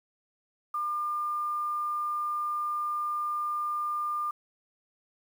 sine tone with quantisation, 1200 Hz, D6, 37 cents sharp, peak -28 dBFS, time 0.74-4.31 s, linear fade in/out 5 ms, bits 9, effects none

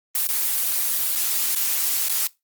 blue noise with dropouts, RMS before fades -22 dBFS, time 0.15-2.27 s, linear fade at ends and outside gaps 1 ms, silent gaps 0.27-0.288 / 1.152-1.157 / 1.549-1.56 / 2.085-2.095 s, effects noise-tail reverb RT60 0.2 s tail -21 dB re dry + Opus 24 kbps

